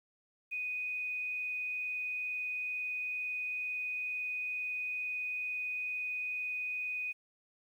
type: tone with frequency modulation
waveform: sine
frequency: 2489 Hz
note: D#7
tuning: in tune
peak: -34 dBFS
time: 0.51-7.13 s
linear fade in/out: 20 ms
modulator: 22.2 Hz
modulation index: 0.6
effects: 11-bit